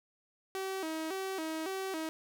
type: tone with vibrato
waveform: sawtooth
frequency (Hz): 349.2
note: F4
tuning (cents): 0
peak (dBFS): -31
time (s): 0.55-2.09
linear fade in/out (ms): 0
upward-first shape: square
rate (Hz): 1.8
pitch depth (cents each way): 160
effects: none